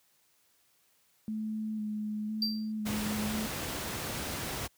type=tone with vibrato; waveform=sine; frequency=214.5 Hz; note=A3; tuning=44 cents flat; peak=-32 dBFS; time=1.28-3.46 s; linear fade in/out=0 ms; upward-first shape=square; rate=0.99 Hz; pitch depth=18 cents each way
type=tone with exponential decay; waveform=triangle; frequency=4699 Hz; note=D8; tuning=in tune; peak=-24 dBFS; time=2.42-2.72 s; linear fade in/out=2 ms; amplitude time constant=64 ms
type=noise; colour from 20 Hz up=pink; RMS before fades=-36 dBFS; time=2.85-4.68 s; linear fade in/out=20 ms
effects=white hiss -69 dBFS RMS until 4.77 s + high-pass 60 Hz 12 dB/octave